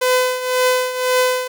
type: tone with tremolo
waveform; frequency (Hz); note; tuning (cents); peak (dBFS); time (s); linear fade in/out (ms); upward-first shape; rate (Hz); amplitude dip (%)
sawtooth; 506; B4; +42; -8; 0.01-1.48; 10; triangle; 1.9; 75
effects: none